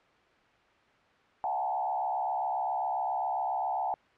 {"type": "tone with frequency modulation", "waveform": "sine", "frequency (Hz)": 799, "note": "G5", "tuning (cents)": 33, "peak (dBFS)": -28, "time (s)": [1.44, 3.94], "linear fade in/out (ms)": 0, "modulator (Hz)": 67.4, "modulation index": 1.6, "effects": ["white hiss -62 dBFS RMS until 4.17 s", "low-pass 2000 Hz 12 dB/octave"]}